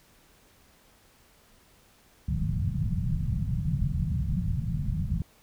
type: low-pass noise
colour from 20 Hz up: white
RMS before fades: -28 dBFS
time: 2.28-5.22 s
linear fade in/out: 2 ms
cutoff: 180 Hz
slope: 48 dB/octave
effects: pink hiss -60 dBFS RMS until 5.42 s